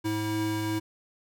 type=tone pair together; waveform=square; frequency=106.7 / 322.7 Hz; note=G#2 / E4; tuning=+47 / -37 cents; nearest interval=octave + perfect fifth; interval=1916 cents; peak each=-33 / -29 dBFS; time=0.04-0.8 s; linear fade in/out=20 ms; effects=none